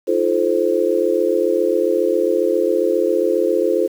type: chord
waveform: sine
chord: F dominant seventh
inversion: third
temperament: just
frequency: 314.3 / 349.2 / 436.5 / 523.8 Hz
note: Eb4 / F4 / A4 / C5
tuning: +18 / 0 / -14 / +2 cents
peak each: -24 / -19 / -19 / -19 dBFS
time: 0.07-3.88 s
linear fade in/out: 20 ms
effects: 7-bit

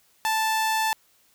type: tone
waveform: sawtooth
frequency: 880 Hz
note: A5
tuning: in tune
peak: -18 dBFS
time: 0.25-0.93 s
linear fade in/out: 0 ms
effects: white hiss -62 dBFS RMS until 1.34 s

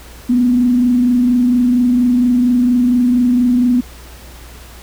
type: tone with frequency modulation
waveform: sine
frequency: 246.1 Hz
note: B3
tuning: 6 cents flat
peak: -9 dBFS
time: 0.29-3.81 s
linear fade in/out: 10 ms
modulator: 24.3 Hz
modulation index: 0.34
effects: added 60 Hz sine -36 dBFS peak until 4.82 s + pink hiss -39 dBFS RMS until 4.82 s

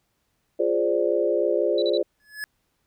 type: chord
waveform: sine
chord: D half-diminished seventh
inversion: first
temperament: equal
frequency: 349.2 / 415.3 / 523.3 / 587.3 Hz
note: F4 / Ab4 / C5 / D5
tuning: 0 / 0 / 0 / 0 cents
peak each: -25 dBFS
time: 0.59-2.03 s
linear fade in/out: 10 ms
type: tone bursts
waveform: sine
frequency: 3951 Hz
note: B7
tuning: in tune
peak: -29 dBFS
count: 3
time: 1.78-1.974 s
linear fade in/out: 2 ms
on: 40 ms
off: 37 ms
type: tone with exponential growth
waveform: square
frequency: 1704 Hz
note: G#6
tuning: 44 cents sharp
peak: -27 dBFS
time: 2.2-2.44 s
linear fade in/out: 0 ms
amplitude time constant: 52 ms
effects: pink hiss -72 dBFS RMS until 2.86 s

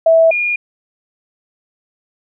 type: tone pair in turn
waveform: sine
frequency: 654 / 2427 Hz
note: E5 / D#7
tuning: -14 / -44 cents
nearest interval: octave + major seventh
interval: 2270 cents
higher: second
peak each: -6 / -14 dBFS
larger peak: first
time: 0.06-0.31 / 0.31-0.56 s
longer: neither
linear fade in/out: 5 ms
effects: none

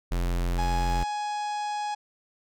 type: tone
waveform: square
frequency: 43.67 Hz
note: F1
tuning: 1 cent sharp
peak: -25 dBFS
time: 0.11-1.04 s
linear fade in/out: 10 ms
type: harmonic tone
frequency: 835 Hz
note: G#5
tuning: 9 cents sharp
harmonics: 1 / 2 / 3 / 4 / 5 / 6 / 7 / 8 / 9 / 10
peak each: -28 / -43 / -45 / -46 / -49 / -47 / -52 / -56 / -53 / -55 dBFS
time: 0.58-1.95 s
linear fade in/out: 10 ms
effects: none

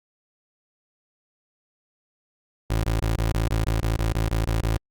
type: tone bursts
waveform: 25% pulse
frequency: 55.2 Hz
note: A1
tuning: 6 cents sharp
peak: -17 dBFS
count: 13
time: 2.7-4.772 s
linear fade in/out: 5 ms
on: 140 ms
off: 21 ms
effects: Opus 48 kbps

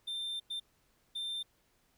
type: tone bursts at uneven times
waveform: triangle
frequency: 3584 Hz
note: A7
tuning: 31 cents sharp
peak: -34 dBFS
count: 3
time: 0.07-0.4 / 0.5-0.6 / 1.15-1.43 s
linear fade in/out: 10 ms
effects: pink hiss -72 dBFS RMS until 1.97 s

